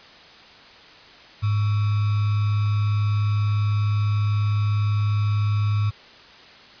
sine tone with sample-and-hold, 104.2 Hz, G#2, 6 cents sharp, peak -18 dBFS, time 1.42-5.91 s, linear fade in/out 20 ms, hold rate 1225 Hz, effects white hiss -46 dBFS RMS until 6.8 s + resampled to 11025 Hz

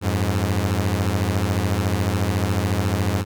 sawtooth beating tone pair, 89.6 / 103.6 Hz, F2 / G#2, +45 / -4 cents, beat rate 14 Hz, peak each -18 / -18 dBFS, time 0.01-3.25 s, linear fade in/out 50 ms, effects none

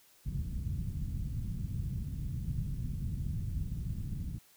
white low-pass noise, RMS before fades -36 dBFS, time 0.25-4.39 s, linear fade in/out 20 ms, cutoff 150 Hz, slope 24 dB/octave, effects white hiss -63 dBFS RMS until 4.56 s

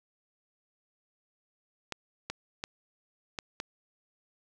clicks, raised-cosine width 0.2 ms, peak -17 dBFS, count 5, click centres 1.923 / 2.3 / 2.639 / 3.388 / 3.601 s, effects none

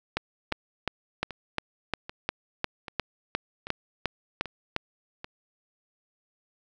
two click trains, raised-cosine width 0.3 ms, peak -10 / -21 dBFS, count 14 / 7, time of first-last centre 0.17-4.764 / 0.52-5.244 s, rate 2.83 / 1.27 Hz, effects none

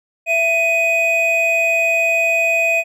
triangle tone pair together, 666.4 / 2500 Hz, E5 / D#7, +19 / +8 cents, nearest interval octave + major seventh, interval 2289 cents, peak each -17 / -13 dBFS, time 0.26-2.84 s, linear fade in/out 50 ms, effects none

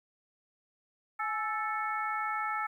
harmonic tone with a mistuned harmonic, 440 Hz, A4, in tune, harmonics 2 / 3 / 4 / 5, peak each -36 / -33 / -39 / -40 dBFS, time 1.19-2.67 s, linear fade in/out 10 ms, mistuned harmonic 2, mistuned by -67 cents, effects 11-bit

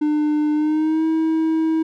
triangle tone with pitch glide, 300.6 to 320.3 Hz, D4 to E4, +40 to -50 cents, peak -14 dBFS, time 0.01-1.83 s, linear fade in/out 10 ms, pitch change +110 cents, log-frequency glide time 0.53-1.05 s, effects none

